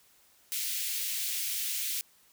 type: high-pass noise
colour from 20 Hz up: white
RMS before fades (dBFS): -33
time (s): 0.52-2.01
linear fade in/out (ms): 0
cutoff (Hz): 2200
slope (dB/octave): 24
effects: white hiss -63 dBFS RMS until 2.32 s